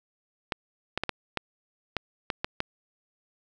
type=clicks; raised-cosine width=0.3 ms; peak=-11 dBFS; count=9; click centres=0.522 / 0.976 / 1.036 / 1.093 / 1.373 / 1.967 / 2.302 / 2.445 / 2.604 s; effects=none